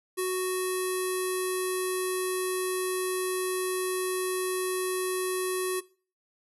square tone with low-pass filter, 370 Hz, F#4, in tune, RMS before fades -29 dBFS, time 0.17-5.81 s, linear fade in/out 20 ms, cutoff 11000 Hz, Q 7.7, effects noise-tail reverb RT60 0.4 s tail -20 dB re dry

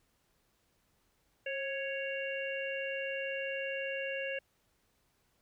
harmonic tone with a mistuned harmonic, 554.4 Hz, C#5, in tune, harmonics 1 / 3 / 4 / 5, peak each -37 / -41 / -45 / -40 dBFS, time 1.46-4.39 s, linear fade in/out 5 ms, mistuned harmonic 1, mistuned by -42 cents, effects pink hiss -74 dBFS RMS until 5.41 s

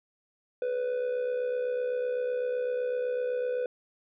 triangle tone with amplitude modulation, 496.4 Hz, B4, 9 cents sharp, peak -23 dBFS, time 0.62-3.66 s, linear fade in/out 2 ms, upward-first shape sine, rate 67.9 Hz, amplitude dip 55%, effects resampled to 8000 Hz

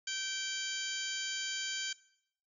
harmonic tone with a mistuned harmonic, 775 Hz, G5, 20 cents flat, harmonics 2 / 3 / 4 / 5 / 6 / 7 / 8 / 9, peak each -42 / -45 / -40 / -50 / -42 / -51 / -45 / -42 dBFS, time 0.07-1.93 s, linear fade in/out 5 ms, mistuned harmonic 4, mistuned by +22 cents, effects noise-tail reverb RT60 0.7 s tail -20 dB re dry

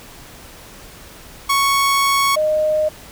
sawtooth / sine tone pair in turn, 1108.7 / 616 Hz, C#6 / D#5, 0 / -17 cents, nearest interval minor seventh, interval 1017 cents, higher first, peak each -10 / -14 dBFS, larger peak first, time 1.49-2.36 / 2.36-2.89 s, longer first, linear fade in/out 10 ms, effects pink hiss -40 dBFS RMS until 3.11 s

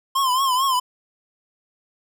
square tone with vibrato, 1046.5 Hz, C6, in tune, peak -18 dBFS, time 0.15-0.8 s, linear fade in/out 10 ms, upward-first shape triangle, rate 4.5 Hz, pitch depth 110 cents each way, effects none

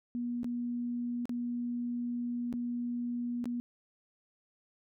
sine tone with dropouts, 241 Hz, B3, 42 cents flat, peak -32 dBFS, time 0.15-3.6 s, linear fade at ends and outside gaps 0 ms, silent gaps 0.432-0.444 / 1.255-1.294 / 2.527-2.538 / 3.442-3.456 s, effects none

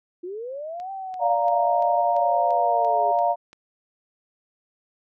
sine linear two-way sweep, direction up then down, 340.2 to 782 to 407 Hz, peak -30 dBFS, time 0.23-3.12 s, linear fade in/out 10 ms, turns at 0.91 s
click train, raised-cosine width 0.2 ms, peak -29 dBFS, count 9, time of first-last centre 0.8-3.53 s, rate 2.93 Hz
sine chord, Bb major, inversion first, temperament just, 582.7 / 699.2 / 932.3 Hz, D5 / F5 / Bb5, -14 / +2 / 0 cents, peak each -25 / -20 / -24 dBFS, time 1.19-3.36 s, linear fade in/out 50 ms
effects none

